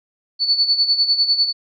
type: tone with tremolo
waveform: sine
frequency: 4465 Hz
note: C#8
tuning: 12 cents sharp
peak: -11 dBFS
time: 0.39-1.53 s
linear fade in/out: 50 ms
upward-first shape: sine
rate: 10 Hz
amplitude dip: 70%
effects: none